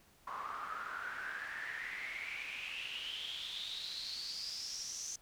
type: noise with band-pass filter sweep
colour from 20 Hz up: pink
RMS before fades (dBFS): -43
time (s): 0.27-5.16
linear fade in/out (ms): 5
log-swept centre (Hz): 1100 to 6300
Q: 8.9
effects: pink hiss -66 dBFS RMS until 5.21 s